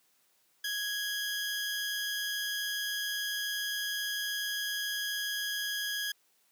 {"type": "tone pair together", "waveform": "20% pulse", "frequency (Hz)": [1661.2, 3140], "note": ["G#6", "G7"], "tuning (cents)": [0, 2], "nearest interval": "major seventh", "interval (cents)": 1102, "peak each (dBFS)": [-28, -36], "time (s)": [0.64, 6.12], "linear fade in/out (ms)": 5, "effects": ["white hiss -70 dBFS RMS until 6.51 s", "high-pass 150 Hz 12 dB/octave"]}